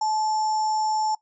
sine tone with sample-and-hold, 864 Hz, A5, 32 cents flat, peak -21 dBFS, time 0.01-1.15 s, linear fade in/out 5 ms, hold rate 6300 Hz, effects noise-tail reverb RT60 0.1 s tail -19 dB re dry + resampled to 22050 Hz

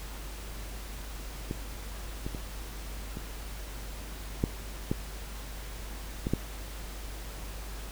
clicks, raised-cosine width 3 ms, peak -19 / -22 / -24 / -24 / -12 / -14 / -17 / -12 dBFS, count 8, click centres 1.511 / 2.265 / 2.348 / 3.171 / 4.439 / 4.915 / 6.269 / 6.336 s, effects added 50 Hz sine -39 dBFS peak until 7.91 s + pink hiss -45 dBFS RMS until 7.91 s

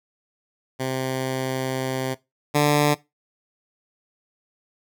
10% pulse tone pair in turn, 130.9 / 147.32 Hz, C3 / D3, +1 / +6 cents, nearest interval major second, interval 205 cents, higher second, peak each -16 / -8 dBFS, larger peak second, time 0.79-2.15 / 2.54-2.95 s, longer first, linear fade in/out 20 ms, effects noise-tail reverb RT60 0.2 s tail -19 dB re dry

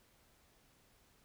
silence, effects pink hiss -69 dBFS RMS until 1.24 s

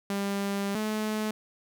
sawtooth tone pair in turn, 199.2 / 215.1 Hz, G3 / A3, +28 / -39 cents, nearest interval minor second, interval 133 cents, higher second, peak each -24 dBFS, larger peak neither, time 0.1-0.75 / 0.75-1.31 s, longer first, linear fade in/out 2 ms, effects none

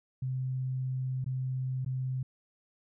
sine tone with dropouts, 129.7 Hz, C3, 15 cents flat, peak -30 dBFS, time 0.22-2.23 s, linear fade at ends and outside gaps 5 ms, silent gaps 1.244-1.261 / 1.848-1.861 s, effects none

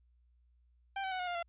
sawtooth tone with pitch steps, 784 / 763 / 742.6 / 722.7 / 703.3 / 684.5 Hz, G5 / G5 / F#5 / F#5 / F5 / F5, 0 / -47 / +6 / -41 / +12 / -35 cents, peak -31 dBFS, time 0.96-1.428 s, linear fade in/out 5 ms, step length 78 ms, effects added 60 Hz sine -65 dBFS peak until 1.48 s + resampled to 8000 Hz

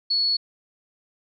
sine tone, 4391 Hz, C#8, 17 cents flat, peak -19 dBFS, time 0.1-0.37 s, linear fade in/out 10 ms, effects none

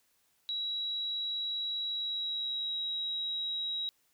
sine tone with pitch glide, 3885 to 3845 Hz, B7 to B7, -29 to -47 cents, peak -32 dBFS, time 0.49-3.89 s, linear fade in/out 0 ms, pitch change -18 cents, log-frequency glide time 1.87-2.75 s, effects white hiss -72 dBFS RMS until 4.13 s

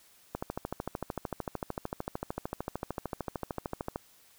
click train, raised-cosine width 1 ms, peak -19 dBFS, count 49, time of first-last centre 0.35-3.959 s, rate 13.3 Hz, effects white hiss -61 dBFS RMS until 4.38 s

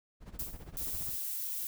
brown noise with tremolo, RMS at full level -43 dBFS, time 0.2-1.16 s, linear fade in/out 50 ms, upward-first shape sine, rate 15 Hz, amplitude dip 80%
violet noise with exponential decay, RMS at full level -34 dBFS, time 0.39-0.73 s, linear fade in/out 5 ms, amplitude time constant 73 ms
violet noise, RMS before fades -37 dBFS, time 0.77-1.67 s, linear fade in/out 0 ms
effects none

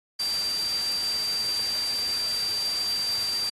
sine tone in noise, 4699 Hz, D8, in tune, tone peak -25 dBFS, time 0.19-3.5 s, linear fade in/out 10 ms, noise white, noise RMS -35 dBFS, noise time 0.19-3.5 s, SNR +7 dB, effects AAC 32 kbps

